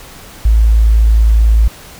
sine tone, 55 Hz, A1, in tune, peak -5 dBFS, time 0.45-1.68 s, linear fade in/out 5 ms, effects pink hiss -35 dBFS RMS until 1.99 s

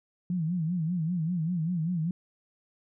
sine tone with vibrato, 168.8 Hz, E3, 41 cents sharp, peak -26 dBFS, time 0.3-2.11 s, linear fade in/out 2 ms, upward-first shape sine, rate 5.1 Hz, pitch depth 140 cents each way, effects none

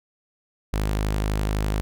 sawtooth tone, 51.91 Hz, G#1, in tune, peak -18 dBFS, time 0.73-1.81 s, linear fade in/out 0 ms, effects none

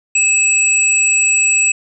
sine tone pair together, 2606 / 7791 Hz, E7 / B8, -20 / -25 cents, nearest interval octave + perfect fifth, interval 1895 cents, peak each -13 dBFS, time 0.15-1.72 s, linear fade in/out 5 ms, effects none

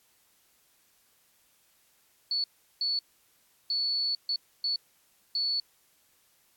sine tone bursts at uneven times, 4435 Hz, C#8, in tune, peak -26 dBFS, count 6, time 2.31-2.44 / 2.81-2.99 / 3.7-4.15 / 4.29-4.36 / 4.64-4.76 / 5.35-5.6 s, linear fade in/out 2 ms, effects white hiss -66 dBFS RMS until 6.56 s + AAC 64 kbps

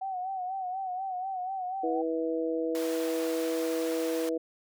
sine tone with vibrato, 750 Hz, F#5, 23 cents sharp, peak -31 dBFS, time 0.01-2.02 s, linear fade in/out 10 ms, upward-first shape sine, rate 4.1 Hz, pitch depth 65 cents each way
harmonic tone, 162.6 Hz, E3, 23 cents flat, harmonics 2 / 3 / 4, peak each -31 / -30 / -38 dBFS, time 1.83-4.38 s, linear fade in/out 10 ms
pink high-pass noise, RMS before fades -42 dBFS, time 2.75-4.29 s, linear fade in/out 0 ms, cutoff 700 Hz, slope 96 dB/octave
effects none

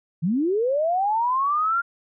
sine linear sweep, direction up, 148 to 1410 Hz, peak -19 dBFS, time 0.22-1.82 s, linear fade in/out 20 ms, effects none

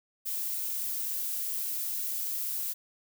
violet noise, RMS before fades -33 dBFS, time 0.25-2.74 s, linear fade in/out 20 ms, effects none

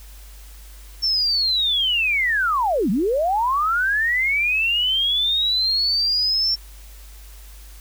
sine linear two-way sweep, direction down then up, 5450 to 172.9 to 5450 Hz, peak -17 dBFS, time 1.02-6.56 s, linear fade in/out 20 ms, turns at 2.9 s, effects added 50 Hz sine -39 dBFS peak until 7.8 s + white hiss -48 dBFS RMS until 7.8 s

